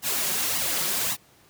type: noise with flanger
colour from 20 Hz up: white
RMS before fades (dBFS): -26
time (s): 0.02-1.17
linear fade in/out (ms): 50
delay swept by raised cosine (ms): 1 to 5.5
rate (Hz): 1.8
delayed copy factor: +0.75
effects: pink hiss -57 dBFS RMS until 1.49 s + high-pass 80 Hz 12 dB/octave